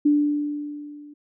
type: tone with level ramp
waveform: sine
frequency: 293.7 Hz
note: D4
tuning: in tune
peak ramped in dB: -13 to -41 dBFS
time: 0.05-1.14 s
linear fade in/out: 10 ms
effects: none